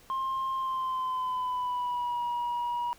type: tone with pitch glide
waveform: sine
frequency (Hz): 1060 to 960.9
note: C6 to B5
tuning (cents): +22 to -48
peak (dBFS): -26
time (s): 0.1-2.93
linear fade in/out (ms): 0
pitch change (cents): -170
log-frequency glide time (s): 0.54-2.22
effects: tanh soft clip ceiling -27 dBFS + pink hiss -57 dBFS RMS until 2.98 s